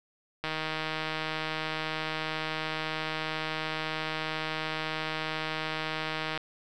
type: click train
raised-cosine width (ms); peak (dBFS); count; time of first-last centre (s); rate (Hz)
0.3; -16; 933; 0.44-6.376; 157
effects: none